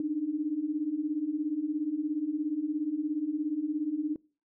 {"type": "beating tone pair", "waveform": "sine", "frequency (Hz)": [290, 307], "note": ["D4", "D#4"], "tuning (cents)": [-22, -23], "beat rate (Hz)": 17, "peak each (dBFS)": [-33, -30], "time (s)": [0, 4.16], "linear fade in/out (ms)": 2, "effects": ["noise-tail reverb RT60 0.4 s tail -24 dB re dry"]}